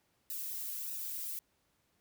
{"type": "noise with flanger", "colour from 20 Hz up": "violet", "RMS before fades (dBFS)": -40, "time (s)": [0.3, 1.39], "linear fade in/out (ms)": 0, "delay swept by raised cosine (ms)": [0.9, 2.7], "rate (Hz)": 1.6, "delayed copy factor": -0.85, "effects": ["pink hiss -75 dBFS RMS until 2 s", "high-pass 60 Hz 12 dB/octave"]}